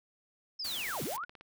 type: linear two-way sweep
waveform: sine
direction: down then up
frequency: 5340 to 101.3 to 1513 Hz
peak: -35 dBFS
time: 0.59-1.25 s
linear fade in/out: 10 ms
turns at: 1.03 s
type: noise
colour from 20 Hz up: white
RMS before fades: -41 dBFS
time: 0.64-1.17 s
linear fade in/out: 10 ms
type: click train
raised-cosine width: 0.3 ms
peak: -35 dBFS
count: 10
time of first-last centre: 0.89-1.41 s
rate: 17.3 Hz
effects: none